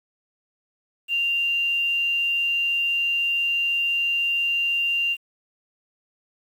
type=tone with quantisation; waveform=sine; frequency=2783 Hz; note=F7; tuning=7 cents flat; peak=-20 dBFS; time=1.08-5.17 s; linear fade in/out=50 ms; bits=8; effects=none